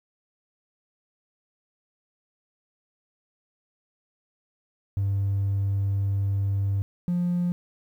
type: tone pair in turn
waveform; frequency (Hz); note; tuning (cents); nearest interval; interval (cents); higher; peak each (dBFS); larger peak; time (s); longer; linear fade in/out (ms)
triangle; 98.9 / 176.22; G2 / F3; +16 / +16; minor seventh; 1000; second; -19 / -19; neither; 4.97-6.82 / 7.08-7.52; first; 0
effects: tanh soft clip ceiling -18 dBFS + 10-bit